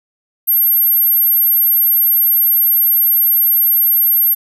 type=tone; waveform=sine; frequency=12610 Hz; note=G9; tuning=9 cents sharp; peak=-9 dBFS; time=0.47-4.35 s; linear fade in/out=20 ms; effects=none